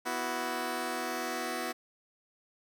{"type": "chord", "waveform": "10% pulse", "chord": "B suspended fourth", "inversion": "none", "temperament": "just", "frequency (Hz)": [246.9, 329.3, 370.4], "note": ["B3", "E4", "F#4"], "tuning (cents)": [0, -2, 2], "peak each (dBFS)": -29, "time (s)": [0.05, 1.73], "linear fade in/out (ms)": 20, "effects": []}